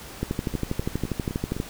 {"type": "two click trains", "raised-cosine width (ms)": 3, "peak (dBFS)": [-12, -18], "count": [18, 5], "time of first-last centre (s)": [[0.23, 1.601], [0.54, 1.566]], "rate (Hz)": [12.4, 3.9], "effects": ["pink hiss -41 dBFS RMS until 1.69 s"]}